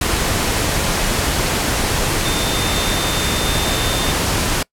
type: tone in noise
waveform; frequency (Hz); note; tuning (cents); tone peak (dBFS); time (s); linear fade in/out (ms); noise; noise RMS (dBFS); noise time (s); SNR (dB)
sine; 3600; A7; +39; -25; 2.25-4.12; 5; pink; -18; 0.01-4.63; -10
effects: noise-tail reverb RT60 0.1 s tail -25 dB re dry + low-pass 12000 Hz 12 dB/octave